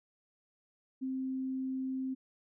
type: tone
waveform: sine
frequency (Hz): 262.2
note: C4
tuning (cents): +4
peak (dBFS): -33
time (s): 1.01-2.15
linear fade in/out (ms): 20
effects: none

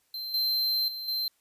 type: tone with level steps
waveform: square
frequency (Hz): 4117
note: C8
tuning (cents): -29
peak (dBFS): -34 / -25 / -35 / -28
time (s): 0.14-1.28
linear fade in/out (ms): 2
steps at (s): 0.34 / 0.88 / 1.08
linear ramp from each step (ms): 2
effects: white hiss -70 dBFS RMS until 1.4 s + resampled to 32000 Hz

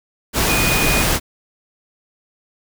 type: tone in noise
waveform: sine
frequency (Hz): 2471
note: D#7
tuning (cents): -13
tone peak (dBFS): -20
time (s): 0.46-1.05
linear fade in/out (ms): 50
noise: pink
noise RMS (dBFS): -17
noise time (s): 0.33-1.2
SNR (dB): -6
effects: none

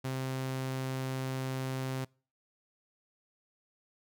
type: tone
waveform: sawtooth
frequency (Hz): 131.4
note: C3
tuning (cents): +8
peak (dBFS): -29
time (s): 0.04-2.05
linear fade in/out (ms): 10
effects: noise-tail reverb RT60 0.4 s tail -26 dB re dry

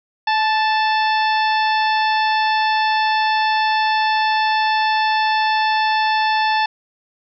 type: harmonic tone with a mistuned harmonic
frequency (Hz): 880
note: A5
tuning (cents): 0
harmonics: 1 / 2 / 3 / 4 / 5 / 6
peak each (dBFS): -16 / -22 / -26 / -28 / -30 / -32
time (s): 0.27-6.66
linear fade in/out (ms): 5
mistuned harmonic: 1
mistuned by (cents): -27
effects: none

